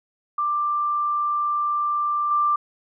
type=tone with level steps; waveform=sine; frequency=1182 Hz; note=D6; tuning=11 cents sharp; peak=-20 / -17 dBFS; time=0.38-2.56 s; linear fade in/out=5 ms; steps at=2.31 s; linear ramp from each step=2 ms; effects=none